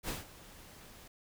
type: noise with ADSR envelope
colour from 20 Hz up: pink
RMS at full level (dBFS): -37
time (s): 0.03-1.08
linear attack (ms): 54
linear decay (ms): 160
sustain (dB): -17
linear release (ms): 7
effects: none